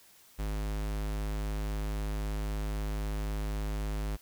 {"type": "tone", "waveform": "square", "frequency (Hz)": 51.91, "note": "G#1", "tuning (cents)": 0, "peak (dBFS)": -32, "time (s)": [0.38, 4.17], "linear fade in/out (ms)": 20, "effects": ["white hiss -59 dBFS RMS until 4.21 s"]}